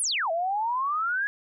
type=exponential two-way sweep; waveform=sine; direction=down then up; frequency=11175 to 642 to 1688 Hz; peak=-24 dBFS; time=0-1.27 s; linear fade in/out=0 ms; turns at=0.31 s; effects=none